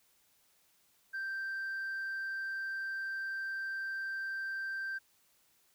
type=tone; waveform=sine; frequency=1568 Hz; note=G6; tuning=in tune; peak=-33 dBFS; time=1.13-4.99 s; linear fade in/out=20 ms; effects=tanh soft clip ceiling -34 dBFS + white hiss -70 dBFS RMS until 5.74 s